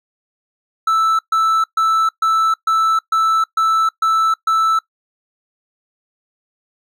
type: tone bursts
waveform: triangle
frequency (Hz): 1318.5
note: E6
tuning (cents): 0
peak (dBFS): -10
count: 9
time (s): 0.87-4.79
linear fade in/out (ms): 5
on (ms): 320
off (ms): 130
effects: noise-tail reverb RT60 0.1 s tail -19 dB re dry